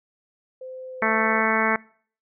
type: tone with pitch glide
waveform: sine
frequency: 516 to 510.4 Hz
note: C5 to C5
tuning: -24 to -43 cents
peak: -34 dBFS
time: 0.61-1.41 s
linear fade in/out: 5 ms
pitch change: -19 cents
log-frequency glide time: 0.88-1.08 s
type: harmonic tone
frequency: 220.8 Hz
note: A3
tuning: 6 cents sharp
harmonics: 1 / 2 / 3 / 4 / 5 / 6 / 7 / 8 / 9 / 10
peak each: -28 / -28 / -28 / -28 / -28 / -28 / -28 / -28 / -28 / -28 dBFS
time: 1.02-1.76 s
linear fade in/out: 2 ms
effects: noise-tail reverb RT60 0.5 s tail -24 dB re dry